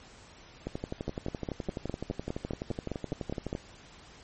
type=two click trains; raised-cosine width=2 ms; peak=-20 / -19 dBFS; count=35 / 13; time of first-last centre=0.67-3.551 / 1.08-3.529 s; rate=11.8 / 4.9 Hz; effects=pink hiss -53 dBFS RMS until 4.23 s + MP3 32 kbps